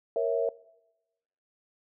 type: chord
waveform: sine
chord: A# diminished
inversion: none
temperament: equal with one note detuned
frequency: 466.2 / 549.3 / 659.3 Hz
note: A#4 / C#5 / E5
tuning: 0 / -16 / 0 cents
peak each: -28 / -30 / -29 dBFS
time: 0.16-0.49 s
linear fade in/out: 2 ms
effects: noise-tail reverb RT60 1.0 s tail -22 dB re dry